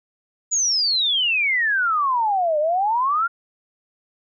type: exponential two-way sweep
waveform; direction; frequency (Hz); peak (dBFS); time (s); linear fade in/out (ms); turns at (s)
sine; down then up; 6980 to 587.3 to 1426; -17; 0.51-3.28; 20; 2.59
effects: none